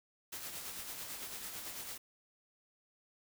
white noise with tremolo, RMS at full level -43 dBFS, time 0.32-1.98 s, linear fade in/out 10 ms, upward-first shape sine, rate 9 Hz, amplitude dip 40%, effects none

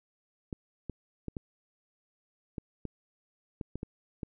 clicks, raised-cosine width 3 ms, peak -23 dBFS, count 10, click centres 0.528 / 0.897 / 1.283 / 1.368 / 2.582 / 2.853 / 3.612 / 3.756 / 3.831 / 4.232 s, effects none

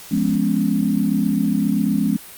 sine chord, C# dominant seventh, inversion first, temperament just, 173.24 / 207.9 / 249.5 / 277.2 Hz, E#3 / G#3 / B3 / C#4, -14 / +2 / +18 / 0 cents, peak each -23 / -19 / -23 / -22 dBFS, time 0.11-2.17 s, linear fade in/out 10 ms, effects white hiss -39 dBFS RMS until 2.37 s + Opus 48 kbps

